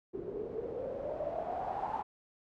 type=noise with low-pass filter sweep; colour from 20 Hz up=white; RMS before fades=-38 dBFS; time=0.13-2.03 s; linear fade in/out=20 ms; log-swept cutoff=370 to 890 Hz; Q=9.3; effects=none